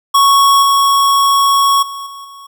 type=tone with level steps; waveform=square; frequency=1108.7 Hz; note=C#6; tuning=in tune; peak=-7 / -9 / -24 / -29 / -33 dBFS; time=0.14-2.47 s; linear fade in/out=10 ms; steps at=0.62 / 1.82 / 2.06 / 2.24 s; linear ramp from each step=10 ms; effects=none